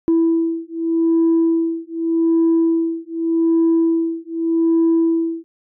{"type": "beating tone pair", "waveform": "sine", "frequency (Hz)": [329.6, 330.44], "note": ["E4", "E4"], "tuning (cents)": [0, 4], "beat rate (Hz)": 0.84, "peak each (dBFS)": -16, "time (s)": [0.08, 5.44], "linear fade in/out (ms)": 0, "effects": ["tanh soft clip ceiling -9 dBFS"]}